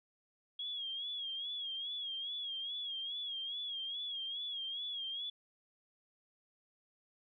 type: tone with vibrato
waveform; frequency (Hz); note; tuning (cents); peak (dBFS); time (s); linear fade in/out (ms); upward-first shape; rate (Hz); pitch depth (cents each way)
sine; 3300; G#7; -12; -38; 0.59-5.3; 5; sine; 2.4; 78
effects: none